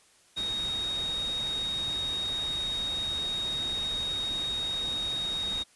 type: tone in noise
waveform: sine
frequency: 3746 Hz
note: A#7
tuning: 8 cents sharp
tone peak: -29 dBFS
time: 0.36-5.64 s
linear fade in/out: 20 ms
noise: pink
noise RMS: -41 dBFS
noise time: 0.36-5.64 s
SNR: +9 dB
effects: white hiss -61 dBFS RMS until 5.75 s + resampled to 24000 Hz